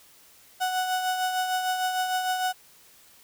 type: tone with tremolo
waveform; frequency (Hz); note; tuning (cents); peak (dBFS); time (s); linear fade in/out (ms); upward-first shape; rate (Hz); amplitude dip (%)
35% pulse; 740; F#5; 0; -21; 0.6-2.53; 20; triangle; 6.6; 50
effects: white hiss -55 dBFS RMS until 3.23 s